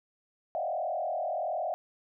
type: tone with frequency modulation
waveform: sine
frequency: 679 Hz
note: F5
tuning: 49 cents flat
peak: -29 dBFS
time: 0.55-1.74 s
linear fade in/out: 0 ms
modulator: 41.3 Hz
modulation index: 1.9
effects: none